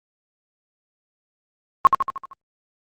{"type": "tone with echo", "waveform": "sine", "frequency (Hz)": 1080, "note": "C#6", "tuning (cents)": -45, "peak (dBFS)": -6, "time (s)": [1.85, 1.87], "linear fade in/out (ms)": 0, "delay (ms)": 77, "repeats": 6, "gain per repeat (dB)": -5, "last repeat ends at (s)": 2.332, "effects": ["Opus 32 kbps"]}